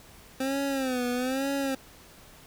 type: tone with vibrato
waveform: 25% pulse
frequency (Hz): 261.1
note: C4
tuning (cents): -3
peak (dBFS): -23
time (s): 0.4-1.75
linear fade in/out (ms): 5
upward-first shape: sine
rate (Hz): 1.1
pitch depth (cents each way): 110
effects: pink hiss -52 dBFS RMS until 2.46 s